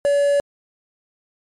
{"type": "tone with quantisation", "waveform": "triangle", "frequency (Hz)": 570, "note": "C#5", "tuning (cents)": 48, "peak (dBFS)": -12, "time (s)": [0.05, 0.4], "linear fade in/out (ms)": 0, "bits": 5, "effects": ["low-pass 7000 Hz 12 dB/octave", "MP3 96 kbps"]}